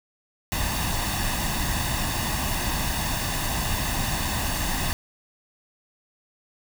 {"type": "noise with comb filter", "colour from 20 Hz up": "pink", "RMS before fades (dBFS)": -26, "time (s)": [0.52, 4.93], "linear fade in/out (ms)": 0, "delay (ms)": 1.1, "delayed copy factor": 0.65, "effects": []}